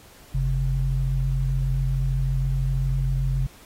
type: tone pair together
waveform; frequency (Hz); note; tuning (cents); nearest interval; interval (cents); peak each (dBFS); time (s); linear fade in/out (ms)
sine; 47.08 / 133.6; F#1 / C3; +31 / +36; octave + tritone; 1805; -23; 0.34-3.47; 10
effects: pink hiss -50 dBFS RMS until 3.65 s + AAC 48 kbps